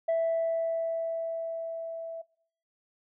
sine tone with level ramp, 659.3 Hz, E5, in tune, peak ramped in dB -21 to -35 dBFS, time 0.08-2.22 s, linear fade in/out 10 ms, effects noise-tail reverb RT60 0.6 s tail -24 dB re dry + tanh soft clip ceiling -22 dBFS

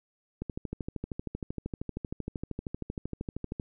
click train, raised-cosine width 3 ms, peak -21 dBFS, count 42, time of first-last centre 0.42-3.598 s, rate 12.9 Hz, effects none

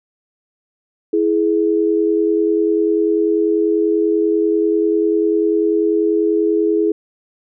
sine tone pair together, 329.6 / 419.8 Hz, E4 / G#4, 0 / +19 cents, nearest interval major third, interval 419 cents, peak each -16 / -15 dBFS, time 1.13-6.92 s, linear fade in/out 5 ms, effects none

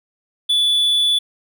triangle tone, 3456 Hz, A7, 32 cents flat, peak -12 dBFS, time 0.49-1.19 s, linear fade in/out 10 ms, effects none

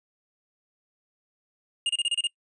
square tone bursts, 2840 Hz, F7, 28 cents sharp, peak -23 dBFS, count 7, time 1.86-2.271 s, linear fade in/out 2 ms, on 33 ms, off 30 ms, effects noise-tail reverb RT60 0.1 s tail -24 dB re dry + resampled to 22050 Hz

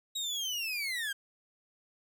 30% pulse linear sweep, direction down, 3833 to 1565 Hz, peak -30 dBFS, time 0.15-1.13 s, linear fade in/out 10 ms, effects none

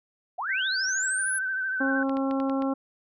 sine linear sweep, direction up, 626 to 11000 Hz, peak -28 dBFS, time 0.38-1.39 s, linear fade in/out 10 ms
sine tone with vibrato, 1537 Hz, G6, 35 cents flat, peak -26 dBFS, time 0.49-2.03 s, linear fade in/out 2 ms, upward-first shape triangle, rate 13 Hz, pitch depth 47 cents each way
harmonic tone, 270 Hz, C#4, 45 cents flat, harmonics 1 / 2 / 3 / 4 / 5, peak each -25 / -31 / -35 / -37 / -39 dBFS, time 1.8-2.74 s, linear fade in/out 10 ms
clicks, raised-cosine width 0.3 ms, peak -24 dBFS, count 6, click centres 2.095 / 2.17 / 2.311 / 2.401 / 2.497 / 2.622 s
effects none

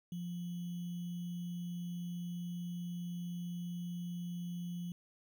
sine tone with sample-and-hold, 174.61 Hz, F3, in tune, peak -38 dBFS, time 0.12-4.92 s, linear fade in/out 2 ms, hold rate 3150 Hz, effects none

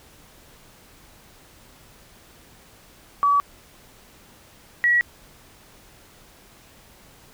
sine tone pair in turn, 1142 / 1924 Hz, D6 / B6, -49 / -46 cents, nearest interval major sixth, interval 903 cents, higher second, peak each -15 dBFS, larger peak neither, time 3.23-3.4 / 4.84-5.01 s, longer neither, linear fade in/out 0 ms, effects pink hiss -51 dBFS RMS until 7.33 s

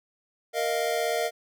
square chord, Bb suspended fourth, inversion none, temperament equal, 466.2 / 622.3 / 698.5 Hz, Bb4 / Eb5 / F5, 0 / 0 / 0 cents, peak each -30 dBFS, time 0.53-1.31 s, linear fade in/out 50 ms, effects none

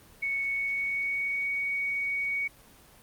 sine tone with pitch glide, 2217 to 2240 Hz, C#7 to C#7, 0 to +18 cents, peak -27 dBFS, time 0.22-2.48 s, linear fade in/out 10 ms, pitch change +18 cents, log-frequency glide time 0.45-1.46 s, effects pink hiss -55 dBFS RMS until 3.02 s + Opus 24 kbps

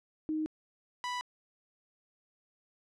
sine / sawtooth tone pair in turn, 311.1 / 987.7 Hz, D#4 / B5, 0 / 0 cents, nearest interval octave + minor sixth, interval 2000 cents, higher second, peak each -30 / -30 dBFS, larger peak neither, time 0.29-0.46 / 1.04-1.21 s, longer neither, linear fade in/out 0 ms, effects low-pass 6000 Hz 12 dB/octave

